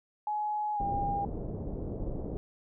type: tone with pitch glide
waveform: sine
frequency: 843 to 804.9 Hz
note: G#5 to G5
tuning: +26 to +46 cents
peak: -29 dBFS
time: 0.27-1.25 s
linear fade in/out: 2 ms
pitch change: -80 cents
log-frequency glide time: 0.75-0.81 s
type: low-pass noise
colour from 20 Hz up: pink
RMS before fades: -36 dBFS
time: 0.8-2.37 s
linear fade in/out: 0 ms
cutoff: 570 Hz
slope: 24 dB/octave
effects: none